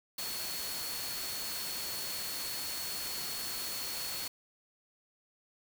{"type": "tone in noise", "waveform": "sine", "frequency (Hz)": 4373, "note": "C#8", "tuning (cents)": -24, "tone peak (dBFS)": -41, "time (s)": [0.18, 4.28], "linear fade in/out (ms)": 5, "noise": "white", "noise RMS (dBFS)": -39, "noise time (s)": [0.18, 4.28], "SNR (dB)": -5, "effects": []}